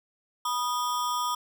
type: ring-modulated tone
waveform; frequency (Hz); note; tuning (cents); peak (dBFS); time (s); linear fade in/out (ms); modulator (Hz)
square; 1108.7; C#6; 0; -24; 0.45-1.35; 5; 129
effects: none